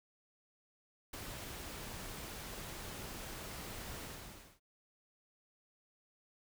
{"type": "noise with ADSR envelope", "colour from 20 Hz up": "pink", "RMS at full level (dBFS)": -43, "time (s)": [1.13, 4.6], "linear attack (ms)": 8, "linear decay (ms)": 17, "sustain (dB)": -3, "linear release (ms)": 590, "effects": []}